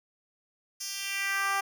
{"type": "tone with high-pass filter sweep", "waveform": "10% pulse", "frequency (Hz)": 393.8, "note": "G4", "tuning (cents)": 8, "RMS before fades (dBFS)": -31, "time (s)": [0.8, 1.61], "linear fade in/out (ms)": 10, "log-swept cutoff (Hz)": [5700, 830], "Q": 1.8, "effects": []}